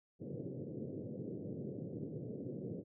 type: band-pass noise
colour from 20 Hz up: pink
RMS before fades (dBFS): -44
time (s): 0.19-2.84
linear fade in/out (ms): 50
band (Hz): 110 to 510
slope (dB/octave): 48
effects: none